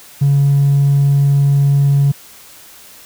sine tone with hard clipping, 140.6 Hz, C#3, 25 cents sharp, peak -9 dBFS, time 0.21-2.12 s, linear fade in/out 10 ms, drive 1 dB, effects white hiss -40 dBFS RMS until 3.05 s

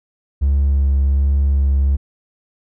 triangle tone with vibrato, 69.3 Hz, C#2, in tune, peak -9 dBFS, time 0.41-1.97 s, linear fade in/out 20 ms, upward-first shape sine, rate 1.3 Hz, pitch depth 16 cents each way, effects tanh soft clip ceiling -7 dBFS

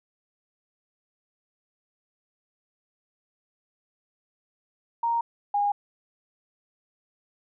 sine tone pair in turn, 932 / 816.3 Hz, A#5 / G#5, -1 / -30 cents, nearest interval major second, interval 229 cents, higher first, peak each -22 / -21 dBFS, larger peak second, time 5.03-5.21 / 5.54-5.72 s, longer neither, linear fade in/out 5 ms, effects none

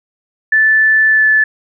sine tone with pitch glide, 1753 to 1738.9 Hz, A6 to A6, -7 to -21 cents, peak -7 dBFS, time 0.52-1.44 s, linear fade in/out 5 ms, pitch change -14 cents, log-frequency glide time 1.09-1.26 s, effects none

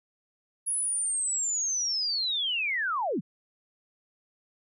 sine linear sweep, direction down, 10548 to 126.5 Hz, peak -26 dBFS, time 0.66-3.21 s, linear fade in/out 20 ms, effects none

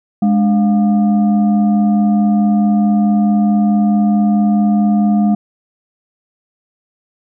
sine tone with frequency modulation, 207.7 Hz, G#3, in tune, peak -9 dBFS, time 0.22-5.35 s, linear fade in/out 5 ms, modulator 500 Hz, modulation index 0.49, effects none

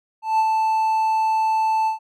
triangle tone with ADSR envelope, 880 Hz, A5, in tune, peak -12 dBFS, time 0.22-1.99 s, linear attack 170 ms, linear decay 45 ms, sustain -3 dB, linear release 120 ms, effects none

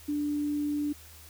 sine tone, 293.7 Hz, D4, in tune, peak -27 dBFS, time 0.08-0.93 s, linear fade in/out 10 ms, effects added 79 Hz sine -52 dBFS peak until 1.29 s + white hiss -52 dBFS RMS until 1.29 s

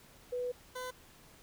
sine / 20% pulse tone pair in turn, 493.9 / 505.7 Hz, B4 / B4, 0 / +41 cents, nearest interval unison, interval 41 cents, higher second, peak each -33 / -34 dBFS, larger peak first, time 0.32-0.52 / 0.75-0.91 s, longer first, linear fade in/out 10 ms, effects pink hiss -59 dBFS RMS until 1.42 s

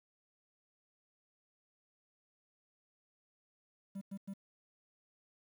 triangle tone bursts, 196 Hz, G3, in tune, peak -38 dBFS, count 3, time 3.95-4.338 s, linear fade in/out 10 ms, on 64 ms, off 98 ms, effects 11-bit

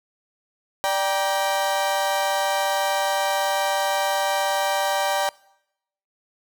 35% pulse chord, G minor, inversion second, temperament equal with one note detuned, 587.3 / 784 / 948.6 Hz, D5 / G5 / Bb5, 0 / 0 / +30 cents, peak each -23 / -22 / -25 dBFS, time 0.84-5.29 s, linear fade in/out 0 ms, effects noise-tail reverb RT60 0.8 s tail -23 dB re dry

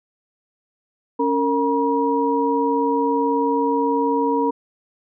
sine tone cluster, 278.5 / 459.9 / 958 Hz, C#4 / A#4 / A#5, +8 / -23 / +47 cents, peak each -21 dBFS, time 1.19-4.51 s, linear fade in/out 10 ms, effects none

